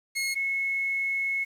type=tone pair in turn; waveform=sawtooth / sine; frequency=2165 / 2186 Hz; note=C#7 / C#7; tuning=-41 / -25 cents; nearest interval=unison; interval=16 cents; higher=second; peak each=-23 / -25 dBFS; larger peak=first; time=0.15-0.35 / 0.35-1.45 s; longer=second; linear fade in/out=20 ms; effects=resampled to 32000 Hz + 9-bit